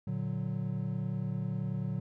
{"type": "chord", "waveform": "triangle", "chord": "Bb augmented", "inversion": "none", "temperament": "equal", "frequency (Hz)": [116.54, 146.83, 185], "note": ["Bb2", "D3", "F#3"], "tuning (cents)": [0, 0, 0], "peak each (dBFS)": -34, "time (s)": [0.07, 2], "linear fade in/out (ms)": 5, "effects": []}